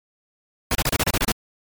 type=noise bursts; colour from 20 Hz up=pink; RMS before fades=-20 dBFS; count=9; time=0.71-1.319 s; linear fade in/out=2 ms; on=41 ms; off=30 ms; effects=MP3 96 kbps